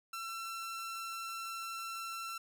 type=tone; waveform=sawtooth; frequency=1347 Hz; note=E6; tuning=37 cents sharp; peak=-36 dBFS; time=0.13-2.38 s; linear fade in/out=5 ms; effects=none